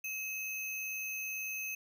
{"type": "tone with sample-and-hold", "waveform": "sine", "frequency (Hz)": 2571, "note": "E7", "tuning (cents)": -44, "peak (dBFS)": -36, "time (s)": [0.04, 1.75], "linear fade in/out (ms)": 5, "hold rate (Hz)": 8820, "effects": []}